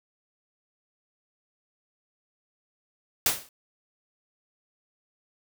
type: noise with exponential decay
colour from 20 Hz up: white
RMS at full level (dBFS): -19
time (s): 3.26-3.49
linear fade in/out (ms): 2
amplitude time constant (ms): 50
effects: none